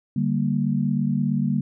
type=chord; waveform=sine; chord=G minor; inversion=second; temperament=equal; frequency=146.83 / 196 / 233.1 Hz; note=D3 / G3 / Bb3; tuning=0 / 0 / 0 cents; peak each=-24 dBFS; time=0.16-1.61 s; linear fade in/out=5 ms; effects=none